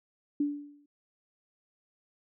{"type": "tone with exponential decay", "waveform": "sine", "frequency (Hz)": 290, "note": "D4", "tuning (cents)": -22, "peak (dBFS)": -23, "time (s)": [0.4, 0.86], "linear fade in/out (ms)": 5, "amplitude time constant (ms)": 100, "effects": []}